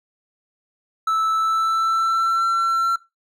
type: tone with pitch glide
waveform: triangle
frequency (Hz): 1313 to 1350.7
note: E6 to E6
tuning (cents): -7 to +42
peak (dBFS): -15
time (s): 1.07-2.96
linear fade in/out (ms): 5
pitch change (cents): +49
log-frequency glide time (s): 1.33-2.48
effects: noise-tail reverb RT60 0.2 s tail -17 dB re dry